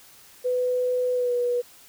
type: tone with pitch glide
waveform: sine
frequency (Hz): 499.3 to 486.8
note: B4 to B4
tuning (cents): +19 to -25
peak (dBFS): -21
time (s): 0.44-1.62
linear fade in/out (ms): 20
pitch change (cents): -44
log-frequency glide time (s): 1.14-1.33
effects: white hiss -51 dBFS RMS until 1.88 s